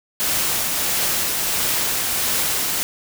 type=noise with tremolo; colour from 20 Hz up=white; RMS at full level=-20 dBFS; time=0.2-2.83 s; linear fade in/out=0 ms; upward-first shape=triangle; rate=1.5 Hz; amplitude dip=25%; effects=none